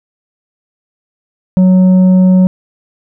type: tone with tanh clipping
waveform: triangle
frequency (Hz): 185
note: F#3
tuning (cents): 0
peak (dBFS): -5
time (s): 1.57-2.47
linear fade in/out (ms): 0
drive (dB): 10
effects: none